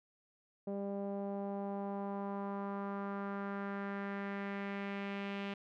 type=tone with low-pass filter sweep; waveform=sawtooth; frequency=199.2 Hz; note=G3; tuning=28 cents sharp; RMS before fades=-40 dBFS; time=0.67-5.54 s; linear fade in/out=5 ms; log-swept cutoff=570 to 2800 Hz; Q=2.3; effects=none